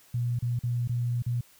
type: tone with dropouts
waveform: sine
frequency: 120.6 Hz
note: B2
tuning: 41 cents flat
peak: -25 dBFS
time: 0.14-1.41 s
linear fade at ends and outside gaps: 5 ms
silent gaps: 0.39-0.423 / 0.591-0.635 / 0.876-0.893 / 1.223-1.263 s
effects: white hiss -58 dBFS RMS until 1.59 s